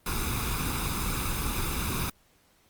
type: noise with comb filter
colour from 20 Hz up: pink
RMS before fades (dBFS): -29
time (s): 0.06-2.1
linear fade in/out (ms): 5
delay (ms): 0.8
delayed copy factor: +0.75
effects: pink hiss -64 dBFS RMS until 2.69 s + Opus 32 kbps

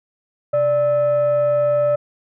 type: tone with frequency modulation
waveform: sine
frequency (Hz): 587.3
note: D5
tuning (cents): 0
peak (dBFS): -13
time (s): 0.53-1.96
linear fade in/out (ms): 10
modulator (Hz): 717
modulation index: 0.31
effects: tanh soft clip ceiling -10 dBFS

